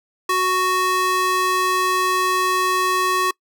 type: tone with high-pass filter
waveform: square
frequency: 370 Hz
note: F#4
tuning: in tune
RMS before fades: -19 dBFS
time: 0.29-3.31 s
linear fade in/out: 5 ms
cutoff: 760 Hz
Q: 8.9
effects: noise-tail reverb RT60 0.1 s tail -25 dB re dry